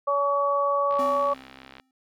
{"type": "harmonic tone", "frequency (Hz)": 282.9, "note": "C#4", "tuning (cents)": 35, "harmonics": [2, 3, 4], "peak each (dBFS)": [-24, -34, -23], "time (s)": [0.07, 1.34], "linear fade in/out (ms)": 10}
{"type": "click train", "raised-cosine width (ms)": 0.3, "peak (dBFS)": -27, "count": 60, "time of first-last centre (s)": [0.91, 1.799], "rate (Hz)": 66.4}
{"type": "tone with exponential decay", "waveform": "square", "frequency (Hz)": 261.6, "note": "C4", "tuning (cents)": 0, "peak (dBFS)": -31, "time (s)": [0.99, 1.91], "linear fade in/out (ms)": 2, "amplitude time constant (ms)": 200}
{"effects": []}